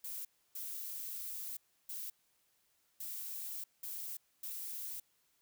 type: noise bursts at uneven times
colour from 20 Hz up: violet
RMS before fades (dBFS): -43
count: 6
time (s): 0.04-0.25 / 0.55-1.57 / 1.89-2.1 / 3-3.64 / 3.83-4.17 / 4.43-5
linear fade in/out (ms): 5
effects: white hiss -75 dBFS RMS until 5.41 s